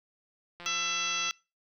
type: click train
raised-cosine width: 0.3 ms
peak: -29 dBFS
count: 121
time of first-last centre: 0.6-1.29 s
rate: 174 Hz
type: harmonic tone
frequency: 668 Hz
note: E5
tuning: 23 cents sharp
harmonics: 2 / 3 / 4 / 5 / 6 / 7 / 8 / 9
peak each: -36 / -42 / -34 / -35 / -41 / -43 / -44 / -35 dBFS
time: 0.66-1.31 s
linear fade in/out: 0 ms
effects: noise-tail reverb RT60 0.3 s tail -25 dB re dry